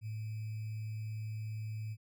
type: tone with sample-and-hold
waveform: sine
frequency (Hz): 108.7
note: A2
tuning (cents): -21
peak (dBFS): -37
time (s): 0.01-1.97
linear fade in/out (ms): 50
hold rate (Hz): 2450
effects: none